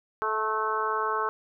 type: harmonic tone with a mistuned harmonic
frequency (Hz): 217.3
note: A3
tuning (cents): -21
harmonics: 2 / 3 / 4 / 5 / 6 / 7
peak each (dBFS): -32 / -40 / -33 / -29 / -31 / -35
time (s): 0.22-1.29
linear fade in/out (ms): 0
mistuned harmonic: 4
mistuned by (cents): +20
effects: none